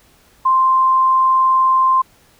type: tone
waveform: sine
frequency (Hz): 1046.5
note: C6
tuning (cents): 0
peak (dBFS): -10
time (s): 0.45-2.02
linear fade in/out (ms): 10
effects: pink hiss -52 dBFS RMS until 2.39 s